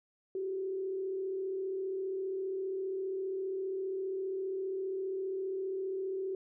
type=tone with frequency modulation; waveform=sine; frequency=382 Hz; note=G4; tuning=45 cents flat; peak=-33 dBFS; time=0.35-6.35 s; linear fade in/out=2 ms; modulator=35 Hz; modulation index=0.41; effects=none